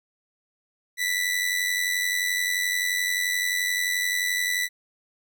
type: tone with amplitude modulation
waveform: sawtooth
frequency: 1975.5 Hz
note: B6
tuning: in tune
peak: -17 dBFS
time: 0.97-4.69 s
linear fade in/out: 50 ms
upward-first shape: sine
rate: 91.5 Hz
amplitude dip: 60%
effects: none